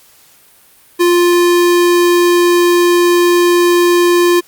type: tone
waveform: square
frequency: 349.9 Hz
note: F4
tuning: 3 cents sharp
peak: -8 dBFS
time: 0.99-4.41 s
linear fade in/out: 20 ms
effects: white hiss -46 dBFS RMS until 4.47 s + Opus 48 kbps